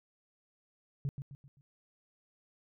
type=tone with echo; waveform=sine; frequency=138.59 Hz; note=C#3; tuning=in tune; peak=-29 dBFS; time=1.05-1.09 s; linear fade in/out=0 ms; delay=130 ms; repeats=4; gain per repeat=-8 dB; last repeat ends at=1.61 s; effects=tanh soft clip ceiling -28 dBFS